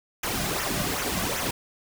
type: noise with flanger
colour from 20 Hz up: pink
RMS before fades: -28 dBFS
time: 0.23-1.51 s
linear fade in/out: 5 ms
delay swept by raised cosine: 0.22 to 2.32 ms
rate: 2.6 Hz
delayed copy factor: -0.65
effects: none